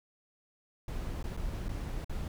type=noise with dropouts; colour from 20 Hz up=brown; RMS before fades=-36 dBFS; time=0.88-2.28 s; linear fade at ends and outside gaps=2 ms; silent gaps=1.228-1.24 / 1.367-1.373 / 1.684-1.691 / 2.045-2.095 s; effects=none